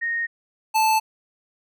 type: tone pair in turn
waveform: sine / square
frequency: 1857 / 876.4 Hz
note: A#6 / A5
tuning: -7 / -7 cents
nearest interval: octave + minor second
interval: 1300 cents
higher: first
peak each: -22 / -17 dBFS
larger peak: second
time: 0.01-0.27 / 0.74-1 s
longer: neither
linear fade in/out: 20 ms
effects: none